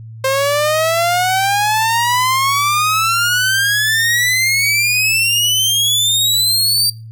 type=exponential sweep; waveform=sawtooth; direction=up; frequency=527 to 4699 Hz; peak=-9 dBFS; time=0.24-6.9 s; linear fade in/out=5 ms; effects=noise-tail reverb RT60 0.3 s tail -21 dB re dry + added 112 Hz sine -30 dBFS peak until 7.11 s